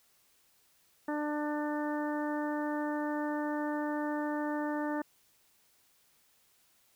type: harmonic tone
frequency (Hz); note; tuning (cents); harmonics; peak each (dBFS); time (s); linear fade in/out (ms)
297.7; D4; +24; 1 / 2 / 3 / 4 / 5 / 6; -33 / -38 / -39 / -45 / -46 / -44; 1.08-5.02; 5
effects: white hiss -68 dBFS RMS until 6.95 s